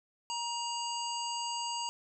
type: harmonic tone with a mistuned harmonic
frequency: 945 Hz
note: A#5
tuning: 23 cents sharp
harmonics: 1 / 3 / 5 / 7 / 8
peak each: -36 / -40 / -41 / -44 / -45 dBFS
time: 0.3-1.89 s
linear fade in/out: 0 ms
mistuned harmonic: 8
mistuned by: +32 cents
effects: none